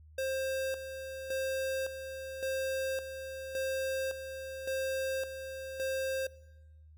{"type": "tone with tremolo", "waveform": "square", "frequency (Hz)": 530, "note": "C5", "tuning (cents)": 22, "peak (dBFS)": -32, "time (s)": [0.18, 6.27], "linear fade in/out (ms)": 5, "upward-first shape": "square", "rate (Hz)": 0.89, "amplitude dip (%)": 60, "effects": ["noise-tail reverb RT60 1.0 s tail -21 dB re dry", "added 77 Hz sine -53 dBFS peak until 6.97 s"]}